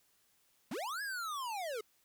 square linear two-way sweep, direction up then down, 173.8 to 1700 to 409.3 Hz, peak -38 dBFS, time 0.71-1.81 s, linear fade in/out 5 ms, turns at 1.02 s, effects white hiss -72 dBFS RMS until 2.04 s

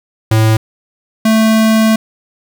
square tone pair in turn, 110.3 / 220.6 Hz, A2 / A3, +5 / +5 cents, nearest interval octave, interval 1200 cents, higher second, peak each -8 dBFS, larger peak neither, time 0.31-0.57 / 1.25-1.96 s, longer second, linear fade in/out 5 ms, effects 7-bit

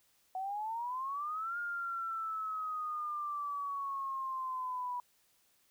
sine exponential two-way sweep, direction up then down, 740 to 1421 to 978 Hz, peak -35 dBFS, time 0.35-5 s, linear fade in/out 2 ms, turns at 1.58 s, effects white hiss -71 dBFS RMS until 5.7 s

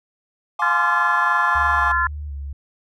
triangle chord, D half-diminished seventh, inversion first, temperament just, 704.8 / 845.8 / 1057.2 / 1174.7 Hz, F5 / Ab5 / C6 / D6, +16 / +31 / +18 / 0 cents, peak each -28 / -24 / -26 / -24 dBFS, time 0.59-1.92 s, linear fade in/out 5 ms
harmonic tone, 344.6 Hz, F4, 23 cents flat, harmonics 3 / 4 / 5, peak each -21 / -21 / -21 dBFS, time 0.62-2.07 s, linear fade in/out 2 ms
sine tone with vibrato, 72 Hz, D2, 34 cents flat, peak -27 dBFS, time 1.55-2.53 s, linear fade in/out 5 ms, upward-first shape square, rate 2 Hz, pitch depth 45 cents each way
effects none

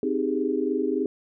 sine chord, Ab major seventh, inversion first, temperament equal, 261.6 / 311.1 / 392 / 415.3 Hz, C4 / Eb4 / G4 / Ab4, 0 / 0 / 0 / 0 cents, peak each -28 dBFS, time 0.03-1.06 s, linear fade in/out 2 ms, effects none

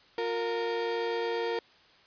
35% pulse tone pair together, 354.9 / 462.3 Hz, F4 / A#4, +28 / -14 cents, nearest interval perfect fourth, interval 458 cents, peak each -34 / -28 dBFS, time 0.18-1.59 s, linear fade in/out 2 ms, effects white hiss -59 dBFS RMS until 2.06 s + resampled to 11025 Hz

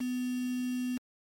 sine tone with quantisation, 250.1 Hz, B3, 22 cents sharp, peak -30 dBFS, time 0-0.98 s, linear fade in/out 10 ms, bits 7, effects MP3 64 kbps

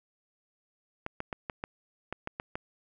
clicks, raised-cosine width 0.5 ms, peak -19 dBFS, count 9, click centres 1.064 / 1.204 / 1.328 / 1.498 / 1.639 / 2.126 / 2.274 / 2.399 / 2.555 s, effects none

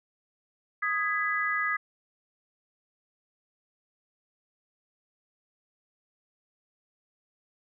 sine chord, G# minor, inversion second, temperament just, 1245.9 / 1661.2 / 1993.5 Hz, D#6 / G#6 / B6, +2 / 0 / +16 cents, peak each -30 dBFS, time 0.82-1.77 s, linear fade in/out 10 ms, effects none

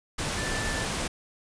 sine tone in noise, 1760 Hz, A6, in tune, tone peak -34 dBFS, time 0.37-0.85 s, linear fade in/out 10 ms, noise pink, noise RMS -30 dBFS, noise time 0.18-1.08 s, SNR -7 dB, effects resampled to 22050 Hz

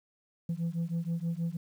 sine beating tone pair, 164.81 / 171.11 Hz, E3 / F3, 0 / -35 cents, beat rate 6.3 Hz, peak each -31 / -31 dBFS, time 0.49-1.57 s, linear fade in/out 5 ms, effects tanh soft clip ceiling -27 dBFS + 10-bit

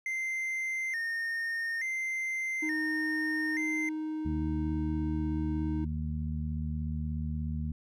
triangle tone with vibrato, 1954 Hz, B6, 19 cents flat, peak -29 dBFS, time 0.06-3.89 s, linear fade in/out 2 ms, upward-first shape square, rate 0.57 Hz, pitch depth 110 cents each way
triangle tone, 311.1 Hz, D#4, in tune, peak -30 dBFS, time 2.62-5.85 s, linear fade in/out 10 ms
harmonic tone, 76.7 Hz, D#2, 24 cents flat, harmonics 1 / 2 / 3, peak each -33 / -36 / -38 dBFS, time 4.25-7.72 s, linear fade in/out 5 ms
effects none

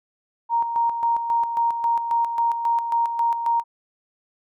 sine tone with tremolo, 932.3 Hz, A#5, in tune, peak -17 dBFS, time 0.49-3.64 s, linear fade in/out 50 ms, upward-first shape square, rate 3.7 Hz, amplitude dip 55%, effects none

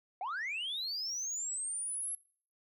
sine linear sweep, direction up, 698.5 to 11210 Hz, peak -33 dBFS, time 0.21-2.15 s, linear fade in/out 2 ms, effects noise-tail reverb RT60 0.5 s tail -24 dB re dry + tanh soft clip ceiling -33 dBFS

